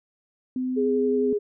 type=tone; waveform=sine; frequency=255.6 Hz; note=C4; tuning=40 cents flat; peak=-24 dBFS; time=0.56-1.33 s; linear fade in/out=2 ms
type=tone with vibrato; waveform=sine; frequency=415.3 Hz; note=G#4; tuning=in tune; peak=-21 dBFS; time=0.76-1.39 s; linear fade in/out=20 ms; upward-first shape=triangle; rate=11 Hz; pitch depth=23 cents each way
effects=none